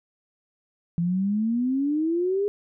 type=exponential sweep; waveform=sine; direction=up; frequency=167.1 to 415.3 Hz; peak=-21 dBFS; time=0.98-2.48 s; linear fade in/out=0 ms; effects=none